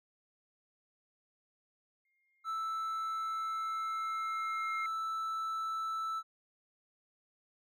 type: tone with exponential growth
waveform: sine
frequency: 2127 Hz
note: C7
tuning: 28 cents sharp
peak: -37 dBFS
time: 2.05-4.86 s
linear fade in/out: 2 ms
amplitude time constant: 610 ms
type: tone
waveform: triangle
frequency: 1318.5 Hz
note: E6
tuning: in tune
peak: -32 dBFS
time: 2.44-6.23 s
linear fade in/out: 50 ms
effects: none